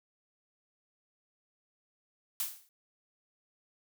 blue noise with exponential decay, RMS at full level -30 dBFS, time 2.4-2.69 s, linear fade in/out 1 ms, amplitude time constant 61 ms, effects none

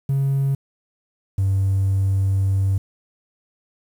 triangle tone pair in turn, 137.2 / 97.02 Hz, C#3 / G2, -17 / -17 cents, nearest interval tritone, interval 600 cents, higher first, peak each -14 / -13 dBFS, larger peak second, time 0.09-0.55 / 1.38-2.78 s, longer second, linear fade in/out 5 ms, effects tanh soft clip ceiling -12 dBFS + 8-bit

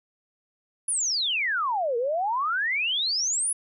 sine exponential two-way sweep, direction down then up, 10510 to 455.5 to 10510 Hz, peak -23 dBFS, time 0.88-3.53 s, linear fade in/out 5 ms, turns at 1.97 s, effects none

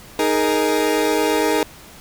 30% pulse chord, D# suspended fourth, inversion none, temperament equal with one note detuned, 311.1 / 417.5 / 466.2 Hz, D#4 / G#4 / A#4, 0 / +9 / 0 cents, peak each -18 dBFS, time 0.19-1.63 s, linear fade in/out 2 ms, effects pink hiss -42 dBFS RMS until 2 s

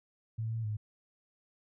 sine tone with pitch steps, 111.9 / 113.2 / 106.5 Hz, A2 / A2 / G#2, +30 / +50 / +44 cents, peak -32 dBFS, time 0.38-0.77 s, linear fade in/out 10 ms, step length 130 ms, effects none

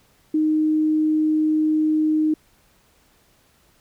sine tone, 309.8 Hz, D#4, 7 cents flat, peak -16 dBFS, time 0.34-2.34 s, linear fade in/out 5 ms, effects pink hiss -59 dBFS RMS until 3.8 s

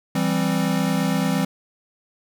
square chord, C major, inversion first, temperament equal with one note detuned, 167.21 / 196 / 261.6 Hz, E3 / G3 / C4, +25 / 0 / 0 cents, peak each -24 / -24 / -25 dBFS, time 0.15-1.45 s, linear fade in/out 5 ms, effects none

